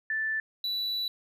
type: tone pair in turn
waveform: sine / triangle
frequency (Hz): 1760 / 3951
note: A6 / B7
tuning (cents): 0 / 0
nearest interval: octave + major second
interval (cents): 1400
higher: second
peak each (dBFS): -27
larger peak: neither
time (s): 0.1-0.4 / 0.64-1.08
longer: second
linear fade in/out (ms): 2
effects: none